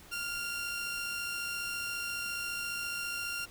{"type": "tone pair together", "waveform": "sawtooth", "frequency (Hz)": [1404.8, 2755], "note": ["F6", "F7"], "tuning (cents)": [10, -24], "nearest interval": "octave", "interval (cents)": 1166, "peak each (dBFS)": [-34, -34], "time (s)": [0.11, 3.46], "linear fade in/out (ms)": 20, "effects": ["pink hiss -54 dBFS RMS until 3.5 s"]}